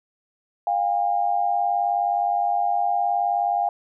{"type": "tone pair together", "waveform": "sine", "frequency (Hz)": [704.7, 804], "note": ["F5", "G5"], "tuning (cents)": [15, 44], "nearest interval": "major second", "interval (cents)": 229, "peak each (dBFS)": -22, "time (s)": [0.67, 3.69], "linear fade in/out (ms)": 2, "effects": []}